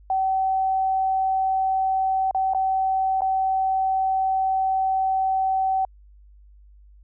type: tone with dropouts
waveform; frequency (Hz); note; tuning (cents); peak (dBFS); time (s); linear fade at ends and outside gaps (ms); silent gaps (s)
sine; 764; G5; -45; -19; 0.1-5.85; 2; 2.311-2.347 / 2.536-2.547 / 3.208-3.218
effects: added 50 Hz sine -47 dBFS peak until 7.03 s